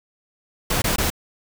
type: noise bursts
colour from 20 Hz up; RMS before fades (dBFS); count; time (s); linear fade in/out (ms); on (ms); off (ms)
pink; -21; 3; 0.7-1.102; 5; 120; 21
effects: none